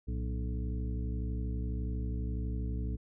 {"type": "harmonic tone with a mistuned harmonic", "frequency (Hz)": 61.74, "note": "B1", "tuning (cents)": 0, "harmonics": [1, 2, 3, 4, 5, 7], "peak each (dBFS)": [-33, -39, -43, -45, -47, -50], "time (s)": [0.07, 2.97], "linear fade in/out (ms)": 20, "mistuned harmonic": 2, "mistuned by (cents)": -140, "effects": []}